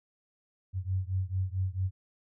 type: beating tone pair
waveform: sine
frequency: 92 / 96.5 Hz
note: F#2 / G2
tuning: -9 / -27 cents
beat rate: 4.5 Hz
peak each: -31 / -32 dBFS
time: 0.73-1.91 s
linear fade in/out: 50 ms
effects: none